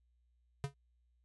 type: tone with exponential decay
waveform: square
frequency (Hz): 140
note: C#3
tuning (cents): +18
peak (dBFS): -31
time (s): 0.64-0.74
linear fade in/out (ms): 0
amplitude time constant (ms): 20
effects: added 60 Hz sine -70 dBFS peak until 1.24 s + resampled to 24000 Hz